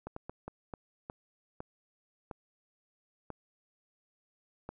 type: slowing click train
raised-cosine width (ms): 1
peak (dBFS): -26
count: 10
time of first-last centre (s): 0.07-4.69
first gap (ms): 94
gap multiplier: 1.4
effects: none